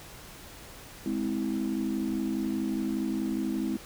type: chord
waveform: sine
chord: Ab augmented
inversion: none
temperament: just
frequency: 207.7 / 259.6 / 324.5 Hz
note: Ab3 / C4 / E4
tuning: 0 / -13 / -27 cents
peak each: -31 dBFS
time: 1.06-3.77 s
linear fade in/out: 2 ms
effects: tanh soft clip ceiling -20 dBFS + pink hiss -47 dBFS RMS until 3.85 s